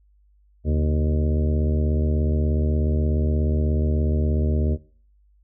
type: harmonic tone with a mistuned harmonic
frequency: 76.7 Hz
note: D#2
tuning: 24 cents flat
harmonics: 1 / 2 / 3 / 4 / 5 / 6 / 7 / 8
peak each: -19 / -27 / -27 / -34 / -32 / -36 / -40 / -37 dBFS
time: 0.64-4.78 s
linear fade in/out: 50 ms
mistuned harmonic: 2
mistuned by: -110 cents
effects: noise-tail reverb RT60 0.5 s tail -22 dB re dry + added 50 Hz sine -55 dBFS peak until 5.43 s